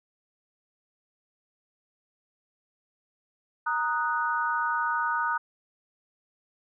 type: chord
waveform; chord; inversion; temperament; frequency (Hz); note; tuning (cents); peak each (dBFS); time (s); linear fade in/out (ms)
sine; D# minor; second; equal; 932.3 / 1244.5 / 1480; A#5 / D#6 / F#6; 0 / 0 / 0; -29; 3.66-5.38; 10
effects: none